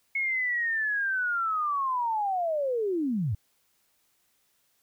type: linear sweep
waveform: sine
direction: down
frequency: 2190 to 87.31 Hz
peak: -25 dBFS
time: 0.15-3.35 s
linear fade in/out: 5 ms
effects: white hiss -70 dBFS RMS until 4.82 s